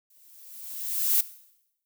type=noise with exponential growth; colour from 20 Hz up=violet; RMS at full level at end=-20 dBFS; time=0.1-1.21 s; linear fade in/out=5 ms; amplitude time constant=240 ms; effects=noise-tail reverb RT60 0.8 s tail -17 dB re dry